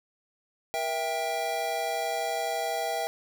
square chord, E diminished, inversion second, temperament just, 474.7 / 659.3 / 791.1 Hz, Bb4 / E5 / G5, +31 / 0 / +16 cents, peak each -37 / -32 / -32 dBFS, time 0.74-3.07 s, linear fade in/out 0 ms, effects none

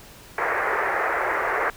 white band-pass noise, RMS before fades -24 dBFS, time 0.38-1.7 s, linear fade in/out 2 ms, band 360 to 2000 Hz, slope 48 dB/octave, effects pink hiss -46 dBFS RMS until 1.76 s

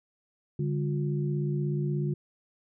sine tone cluster, 145.5 / 202.1 / 356.7 Hz, D3 / G#3 / F4, -16 / -47 / +37 cents, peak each -27 / -35 / -35 dBFS, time 0.59-2.14 s, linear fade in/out 5 ms, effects none

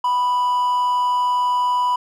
triangle tone with amplitude modulation, 987.8 Hz, B5, in tune, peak -13 dBFS, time 0.04-1.96 s, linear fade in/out 5 ms, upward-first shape sine, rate 248 Hz, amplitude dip 25%, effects none

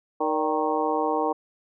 harmonic tone with a mistuned harmonic, 155.56 Hz, D#3, in tune, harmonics 2 / 3 / 4 / 5 / 6 / 7, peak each -29 / -27 / -31 / -28 / -29 / -31 dBFS, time 0.2-1.33 s, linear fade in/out 10 ms, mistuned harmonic 4, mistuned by -92 cents, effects none

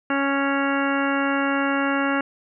harmonic tone, 277.2 Hz, C#4, in tune, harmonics 1 / 2 / 3 / 4 / 5 / 6 / 7 / 8 / 10, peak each -23 / -28 / -30 / -30 / -27 / -29 / -34 / -35 / -34 dBFS, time 0.1-2.21 s, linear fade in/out 2 ms, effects none

